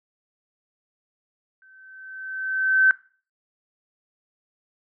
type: tone with exponential growth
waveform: sine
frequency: 1539 Hz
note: G6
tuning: 32 cents flat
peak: -11 dBFS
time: 1.62-2.91 s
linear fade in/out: 1 ms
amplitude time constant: 280 ms
effects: noise-tail reverb RT60 0.4 s tail -20 dB re dry